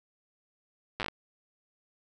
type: slowing click train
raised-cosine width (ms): 0.3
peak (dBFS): -16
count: 7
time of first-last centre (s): 1-1.084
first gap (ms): 8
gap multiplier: 1.22
effects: none